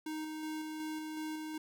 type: tone with tremolo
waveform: square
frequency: 311.1 Hz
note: D#4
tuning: in tune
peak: -38 dBFS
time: 0.06-1.58 s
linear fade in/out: 5 ms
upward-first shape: square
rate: 2.7 Hz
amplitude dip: 25%
effects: none